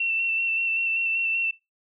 sine tone with vibrato, 2696 Hz, E7, 38 cents sharp, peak -22 dBFS, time 0-1.51 s, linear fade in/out 5 ms, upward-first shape square, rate 5.2 Hz, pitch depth 17 cents each way, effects noise-tail reverb RT60 0.2 s tail -19 dB re dry

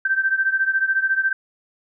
sine beating tone pair, 1556 / 1570 Hz, G6 / G6, -13 / +2 cents, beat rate 14 Hz, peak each -19 / -22 dBFS, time 0.05-1.33 s, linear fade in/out 5 ms, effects none

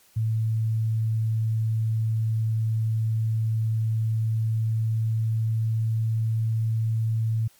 sine tone with pitch glide, 111.2 to 111.97 Hz, A2 to A2, +19 to +31 cents, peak -21 dBFS, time 0.16-7.48 s, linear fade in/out 10 ms, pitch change +12 cents, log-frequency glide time 3.8-6.47 s, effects white hiss -58 dBFS RMS until 7.59 s + MP3 96 kbps

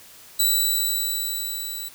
10% pulse tone with level ramp, 3951 Hz, B7, in tune, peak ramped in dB -9 to -23 dBFS, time 0.39-1.89 s, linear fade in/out 10 ms, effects white hiss -47 dBFS RMS until 1.94 s

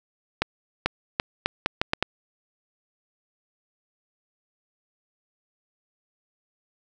accelerating click train, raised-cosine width 0.3 ms, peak -5 dBFS, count 8, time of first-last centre 0.42-2.026 s, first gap 440 ms, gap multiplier 0.77, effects none

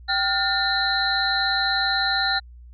sine tone cluster, 778 / 1419 / 1796 / 3947 / 4170 Hz, G5 / F6 / A6 / B7 / C8, -13 / +27 / +35 / -2 / -7 cents, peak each -26 dBFS, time 0.08-2.4 s, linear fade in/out 20 ms, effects added 60 Hz sine -41 dBFS peak until 2.73 s

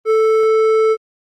sine tone with hard clipping, 440 Hz, A4, in tune, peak -12 dBFS, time 0.05-0.97 s, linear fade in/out 50 ms, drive 8 dB, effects Opus 24 kbps

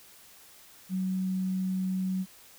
sine tone, 187.3 Hz, F#3, 21 cents sharp, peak -27 dBFS, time 0.89-2.26 s, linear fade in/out 50 ms, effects white hiss -54 dBFS RMS until 2.58 s

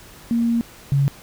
sine tone pair in turn, 233.1 / 139.36 Hz, A#3 / C#3, 0 / +10 cents, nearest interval major sixth, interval 890 cents, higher first, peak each -16 / -14 dBFS, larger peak second, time 0.31-0.61 / 0.92-1.08 s, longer first, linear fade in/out 0 ms, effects pink hiss -44 dBFS RMS until 1.22 s

